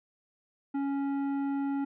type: tone with tanh clipping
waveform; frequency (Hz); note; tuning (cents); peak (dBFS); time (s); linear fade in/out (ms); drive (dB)
sine; 278; C#4; +5; -30; 0.74-1.85; 10; 11
effects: none

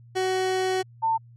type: tone pair in turn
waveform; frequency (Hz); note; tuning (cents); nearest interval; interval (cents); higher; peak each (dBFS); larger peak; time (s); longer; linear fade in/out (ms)
30% pulse / sine; 374.3 / 897.7; F#4 / A5; +20 / +34; octave + minor third; 1514; second; -20; neither; 0.15-0.83 / 1.02-1.18; first; 20
effects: added 118 Hz sine -47 dBFS peak until 1.36 s + low-pass 8000 Hz 12 dB/octave

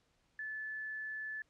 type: tone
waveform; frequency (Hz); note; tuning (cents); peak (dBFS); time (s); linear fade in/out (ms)
sine; 1737; A6; -23; -39; 0.39-1.42; 2
effects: pink hiss -75 dBFS RMS until 1.49 s + low-pass 7000 Hz 12 dB/octave

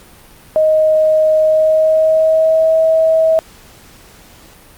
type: tone with pitch glide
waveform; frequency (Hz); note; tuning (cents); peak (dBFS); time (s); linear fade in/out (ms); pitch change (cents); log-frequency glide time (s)
sine; 625 to 643.3; D#5 to E5; +8 to -42; -8; 0.56-3.39; 0; +50; 1.41-2.75
effects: pink hiss -42 dBFS RMS until 4.77 s + Opus 48 kbps

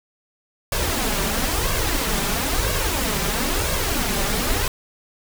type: noise with flanger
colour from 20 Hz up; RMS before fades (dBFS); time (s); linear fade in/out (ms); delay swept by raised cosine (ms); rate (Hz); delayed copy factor
pink; -22; 0.72-4.68; 2; 1.8 to 5.1; 1; +0.65
effects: none

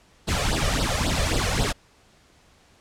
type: noise with flanger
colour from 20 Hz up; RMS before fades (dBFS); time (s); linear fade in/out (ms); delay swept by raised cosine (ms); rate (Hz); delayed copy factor
pink; -23; 0.27-1.73; 20; 0.22 to 1.72; 3.7; +0.85
effects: pink hiss -57 dBFS RMS until 2.8 s + low-pass 8000 Hz 12 dB/octave

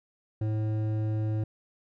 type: tone with hard clipping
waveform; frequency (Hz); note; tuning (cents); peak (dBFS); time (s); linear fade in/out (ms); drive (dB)
triangle; 108.3; A2; -27; -28; 0.41-1.44; 5; 14
effects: none

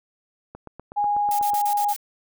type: click train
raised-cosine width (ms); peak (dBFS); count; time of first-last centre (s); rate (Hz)
1; -24; 9; 0.55-1.535; 8.12
type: tone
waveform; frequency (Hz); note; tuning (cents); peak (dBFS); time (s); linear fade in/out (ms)
sine; 824; G#5; -14; -19; 0.96-1.94; 20
type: noise bursts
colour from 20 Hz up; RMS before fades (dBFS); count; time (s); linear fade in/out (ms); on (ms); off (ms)
blue; -32; 6; 1.31-1.963; 2; 78; 37
effects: none

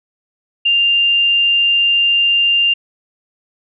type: tone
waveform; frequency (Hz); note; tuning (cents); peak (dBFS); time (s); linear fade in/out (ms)
sine; 2794; F7; 0; -10; 0.65-2.74; 10
effects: none

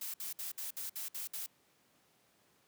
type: noise bursts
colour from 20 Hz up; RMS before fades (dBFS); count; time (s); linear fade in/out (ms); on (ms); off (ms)
blue; -41; 8; 0.01-1.463; 5; 130; 59
effects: pink hiss -70 dBFS RMS until 2.67 s + high-pass 150 Hz 12 dB/octave

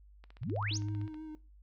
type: click train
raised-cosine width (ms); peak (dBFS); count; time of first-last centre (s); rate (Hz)
0.3; -39; 15; 0.24-1.143; 15.5
type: exponential sweep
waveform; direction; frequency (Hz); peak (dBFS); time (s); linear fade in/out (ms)
sine; up; 98.1 to 7150; -35; 0.41-0.78; 10
type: tone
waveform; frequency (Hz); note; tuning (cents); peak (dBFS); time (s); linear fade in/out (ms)
sine; 103.7; G#2; -2; -34; 0.45-1.09; 50
type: tone with vibrato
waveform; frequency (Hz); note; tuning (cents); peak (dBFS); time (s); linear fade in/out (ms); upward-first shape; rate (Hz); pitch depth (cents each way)
triangle; 311.1; D#4; 0; -40; 0.71-1.35; 0; sine; 6.2; 25
effects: noise-tail reverb RT60 0.3 s tail -19 dB re dry + added 50 Hz sine -55 dBFS peak until 1.62 s

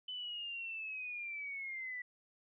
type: linear sweep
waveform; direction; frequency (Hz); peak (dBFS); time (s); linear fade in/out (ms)
sine; down; 3026 to 1959; -40; 0.08-2.02; 5
effects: none

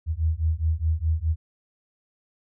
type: beating tone pair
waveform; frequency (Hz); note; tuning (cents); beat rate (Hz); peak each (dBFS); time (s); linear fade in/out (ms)
sine; 77.78 / 82.58; D#2 / E2; 0 / +4; 4.8; -24; 0.06-1.36; 50
effects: none

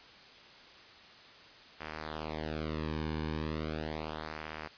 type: tone with flanger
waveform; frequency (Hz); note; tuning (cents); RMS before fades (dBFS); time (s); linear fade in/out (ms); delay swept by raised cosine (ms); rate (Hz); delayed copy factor
sawtooth; 77.8; D#2; 0; -38; 1.8-4.68; 10; 0.24 to 1.54; 0.37; -0.95
effects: white hiss -54 dBFS RMS until 4.77 s + resampled to 11025 Hz

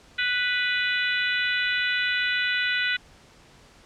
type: harmonic tone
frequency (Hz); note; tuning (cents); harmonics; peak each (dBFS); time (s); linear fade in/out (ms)
493.9; B4; 0; 3 / 4 / 5 / 6 / 7 / 8; -26 / -28 / -30 / -32 / -33 / -34; 0.18-2.97; 10
effects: pink hiss -53 dBFS RMS until 3.85 s + low-pass 7000 Hz 12 dB/octave

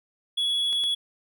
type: tone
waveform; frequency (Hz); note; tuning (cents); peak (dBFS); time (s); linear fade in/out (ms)
triangle; 3372; G#7; +26; -21; 0.37-0.95; 10
type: clicks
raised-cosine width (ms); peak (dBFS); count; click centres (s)
0.2; -24; 2; 0.729 / 0.838
effects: none

